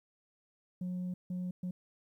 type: tone bursts at uneven times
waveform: sine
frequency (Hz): 180.9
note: F#3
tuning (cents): -39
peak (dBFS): -32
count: 3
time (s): 0.81-1.14 / 1.3-1.51 / 1.63-1.71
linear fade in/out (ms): 5
effects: tanh soft clip ceiling -33 dBFS + 12-bit